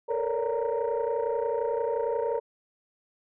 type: tone cluster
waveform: sine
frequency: 441.8 / 473 / 557 / 583 / 929 Hz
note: A4 / A#4 / C#5 / D5 / A#5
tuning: +7 / +25 / +8 / -13 / -6 cents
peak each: -30 / -28 / -32 / -35 / -33 dBFS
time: 0.08-2.4 s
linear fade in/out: 20 ms
effects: tanh soft clip ceiling -19 dBFS